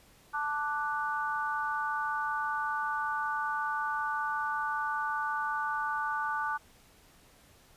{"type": "chord", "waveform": "sine", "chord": "D major", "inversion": "second", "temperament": "equal", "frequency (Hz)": [880, 1174.7, 1480], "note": ["A5", "D6", "F#6"], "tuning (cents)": [0, 0, 0], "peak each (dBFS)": -34, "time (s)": [0.33, 6.58], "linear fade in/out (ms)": 20, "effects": ["pink hiss -60 dBFS RMS until 7.76 s", "resampled to 32000 Hz"]}